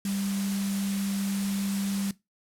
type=tone in noise; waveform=sine; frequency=197.6 Hz; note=G3; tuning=14 cents sharp; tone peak=-27 dBFS; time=0.05-2.11 s; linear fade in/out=2 ms; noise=white; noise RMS=-37 dBFS; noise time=0.05-2.11 s; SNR=+7 dB; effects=noise-tail reverb RT60 0.2 s tail -19 dB re dry + low-pass 12000 Hz 12 dB/octave